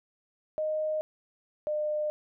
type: tone pair in turn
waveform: sine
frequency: 619 / 604.2 Hz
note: D#5 / D5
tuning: -9 / +49 cents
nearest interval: unison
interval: 42 cents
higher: first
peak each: -27 dBFS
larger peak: neither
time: 0.58-1.01 / 1.67-2.1 s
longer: neither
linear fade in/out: 0 ms
effects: none